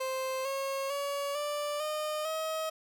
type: tone with pitch steps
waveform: 30% pulse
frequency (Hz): 523.3 / 543.9 / 565.4 / 587.7 / 610.9 / 635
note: C5 / C#5 / C#5 / D5 / D#5 / D#5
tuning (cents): 0 / -33 / +34 / +1 / -32 / +35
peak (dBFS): -29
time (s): 0-2.7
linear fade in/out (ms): 10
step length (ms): 450
effects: none